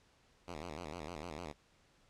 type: tone with vibrato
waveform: 5% pulse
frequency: 81.2 Hz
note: E2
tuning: 26 cents flat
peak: -32 dBFS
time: 0.47-1.53 s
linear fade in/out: 20 ms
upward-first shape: square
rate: 6.6 Hz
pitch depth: 140 cents each way
effects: pink hiss -69 dBFS RMS until 2.09 s + low-pass 7000 Hz 12 dB/octave